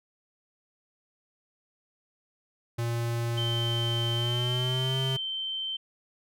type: tone with pitch glide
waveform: square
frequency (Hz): 117.4 to 132.54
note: A#2 to C3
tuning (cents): +13 to +23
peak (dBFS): -28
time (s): 2.78-5.17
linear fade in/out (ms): 10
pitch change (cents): +210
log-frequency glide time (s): 4.14-4.98
type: tone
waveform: sine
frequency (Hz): 3107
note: G7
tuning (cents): -16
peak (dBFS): -30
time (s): 3.37-5.77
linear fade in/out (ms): 10
effects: none